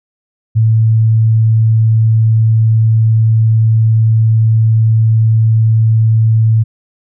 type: tone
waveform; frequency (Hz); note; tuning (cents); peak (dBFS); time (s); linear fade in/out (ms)
sine; 111.4; A2; +22; -6; 0.55-6.64; 20
effects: none